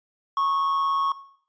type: tone with amplitude modulation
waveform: triangle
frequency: 1100 Hz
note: C#6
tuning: 14 cents flat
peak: -17 dBFS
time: 0.37-1.12 s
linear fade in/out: 2 ms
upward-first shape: sine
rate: 161 Hz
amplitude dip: 45%
effects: noise-tail reverb RT60 0.6 s tail -17 dB re dry + resampled to 16000 Hz

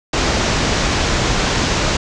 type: low-pass noise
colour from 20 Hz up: pink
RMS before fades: -17 dBFS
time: 0.13-1.97 s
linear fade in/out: 5 ms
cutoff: 7100 Hz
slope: 48 dB/octave
effects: none

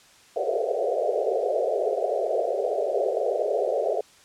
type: band-pass noise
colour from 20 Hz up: pink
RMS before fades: -25 dBFS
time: 0.36-4.01 s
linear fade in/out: 5 ms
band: 390 to 710 Hz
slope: 96 dB/octave
effects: white hiss -54 dBFS RMS until 4.24 s + low-pass 8000 Hz 12 dB/octave

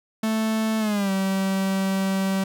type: tone with pitch glide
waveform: 45% pulse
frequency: 220 to 192.63 Hz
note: A3 to G3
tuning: 0 to -30 cents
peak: -21 dBFS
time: 0.23-2.44 s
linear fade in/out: 5 ms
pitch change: -230 cents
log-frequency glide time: 0.79-1.11 s
effects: none

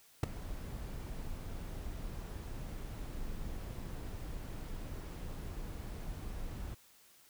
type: noise with ADSR envelope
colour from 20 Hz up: brown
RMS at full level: -22 dBFS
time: 0.23-6.75 s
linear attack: 6 ms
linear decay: 8 ms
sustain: -20 dB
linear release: 12 ms
effects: white hiss -63 dBFS RMS until 7.29 s

